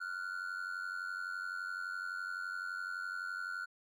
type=ring-modulated tone; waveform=triangle; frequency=1438 Hz; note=F#6; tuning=50 cents flat; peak=-33 dBFS; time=0-3.66 s; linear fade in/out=20 ms; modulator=45.9 Hz; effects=none